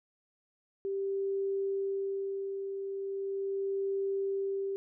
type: tone with tremolo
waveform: sine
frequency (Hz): 392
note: G4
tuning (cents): 0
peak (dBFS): -29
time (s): 0.85-4.76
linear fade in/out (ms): 0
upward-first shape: sine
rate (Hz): 0.39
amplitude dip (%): 45
effects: none